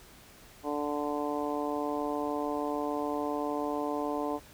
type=harmonic tone; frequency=146.83 Hz; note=D3; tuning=in tune; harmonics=2 / 3 / 4 / 5 / 6 / 7; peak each=-34 / -36 / -37 / -38 / -39 / -39 dBFS; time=0.63-4.4 s; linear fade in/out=50 ms; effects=pink hiss -54 dBFS RMS until 4.53 s